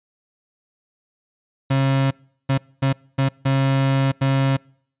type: tone bursts at uneven times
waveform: 35% pulse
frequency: 135.4 Hz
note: C#3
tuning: 40 cents flat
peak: -14 dBFS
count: 6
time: 1.7-2.11 / 2.49-2.58 / 2.82-2.93 / 3.18-3.29 / 3.45-4.12 / 4.21-4.57 s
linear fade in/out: 10 ms
effects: noise-tail reverb RT60 0.6 s tail -26 dB re dry + resampled to 8000 Hz